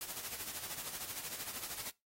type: noise with tremolo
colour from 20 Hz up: white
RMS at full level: -41 dBFS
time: 0.01-1.9 s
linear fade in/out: 0 ms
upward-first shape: sine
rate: 13 Hz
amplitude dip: 60%
effects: noise-tail reverb RT60 0.2 s tail -20 dB re dry + AAC 48 kbps